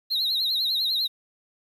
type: tone with vibrato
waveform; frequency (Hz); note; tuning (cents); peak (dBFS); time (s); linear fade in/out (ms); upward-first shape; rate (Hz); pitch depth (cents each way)
triangle; 3973; B7; +10; -21; 0.1-1.08; 20; triangle; 10; 140
effects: 9-bit